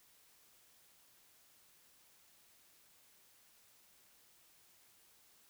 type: silence
effects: white hiss -67 dBFS RMS until 5.49 s